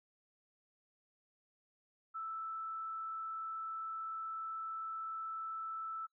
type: tone with frequency modulation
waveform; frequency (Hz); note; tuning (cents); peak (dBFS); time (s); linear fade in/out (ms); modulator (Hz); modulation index
sine; 1318.5; E6; 0; -39; 2.14-6.07; 20; 35.9; 0.24
effects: noise-tail reverb RT60 0.1 s tail -23 dB re dry